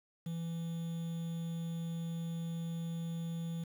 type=tone with quantisation; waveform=triangle; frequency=166.6 Hz; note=E3; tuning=19 cents sharp; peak=-34 dBFS; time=0.26-3.64 s; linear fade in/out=5 ms; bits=9; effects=none